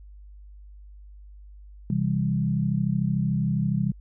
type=chord; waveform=sine; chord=C major; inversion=none; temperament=equal with one note detuned; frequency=130.81 / 164.81 / 197.82 Hz; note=C3 / E3 / G3; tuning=0 / 0 / +16 cents; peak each=-26 dBFS; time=1.9-3.92 s; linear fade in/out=2 ms; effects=added 50 Hz sine -43 dBFS peak until 4 s